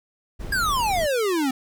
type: noise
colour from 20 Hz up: brown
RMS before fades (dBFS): -32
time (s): 0.39-1.07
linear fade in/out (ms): 20
type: exponential sweep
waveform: square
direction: down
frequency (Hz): 1661.2 to 253.4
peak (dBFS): -21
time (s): 0.52-1.51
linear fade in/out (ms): 5
effects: none